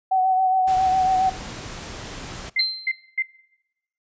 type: tone with vibrato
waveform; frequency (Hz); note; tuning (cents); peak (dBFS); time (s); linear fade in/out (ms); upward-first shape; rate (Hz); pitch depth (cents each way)
sine; 752; F#5; +28; -16; 0.11-1.3; 10; sine; 7.3; 24
type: noise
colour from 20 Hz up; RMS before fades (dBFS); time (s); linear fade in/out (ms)
pink; -35; 0.67-2.5; 10
type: tone bursts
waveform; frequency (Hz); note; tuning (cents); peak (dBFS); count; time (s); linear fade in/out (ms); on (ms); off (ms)
sine; 2085; C7; -7; -19; 3; 2.56-3.224; 5; 48; 260
type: tone with exponential decay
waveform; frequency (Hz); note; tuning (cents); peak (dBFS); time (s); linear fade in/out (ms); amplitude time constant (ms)
sine; 4121; C8; -27; -16; 2.59-3.05; 5; 100
effects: noise-tail reverb RT60 0.9 s tail -22 dB re dry + resampled to 16000 Hz